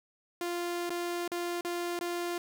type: tone with dropouts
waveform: sawtooth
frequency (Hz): 348.1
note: F4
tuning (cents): -6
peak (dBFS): -28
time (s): 0.41-2.38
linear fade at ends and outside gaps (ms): 2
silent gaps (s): 0.895-0.903 / 1.278-1.317 / 1.61-1.648 / 1.991-2.01
effects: 11-bit